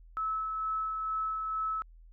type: tone with tremolo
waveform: sine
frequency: 1300 Hz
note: E6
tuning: 24 cents flat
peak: -29 dBFS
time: 0.17-1.82 s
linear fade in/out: 0 ms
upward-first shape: sine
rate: 2.2 Hz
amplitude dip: 30%
effects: added 41 Hz sine -51 dBFS peak until 2.12 s